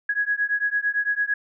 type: beating tone pair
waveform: sine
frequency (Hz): 1661.2 / 1670.1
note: G#6 / G#6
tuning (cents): 0 / +9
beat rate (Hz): 8.9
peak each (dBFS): -24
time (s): 0.09-1.34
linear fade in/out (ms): 5
effects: none